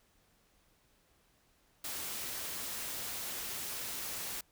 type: noise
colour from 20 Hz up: white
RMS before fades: -40 dBFS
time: 1.84-4.41 s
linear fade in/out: 5 ms
effects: pink hiss -70 dBFS RMS until 4.51 s